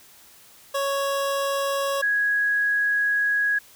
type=tone pair in turn; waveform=25% pulse / sine; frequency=554.4 / 1661.3 Hz; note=C#5 / G#6; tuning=0 / 0 cents; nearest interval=octave + perfect fifth; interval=1900 cents; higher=second; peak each=-19 dBFS; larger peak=neither; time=0.74-2.02 / 2.02-3.59 s; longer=second; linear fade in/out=10 ms; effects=white hiss -51 dBFS RMS until 3.75 s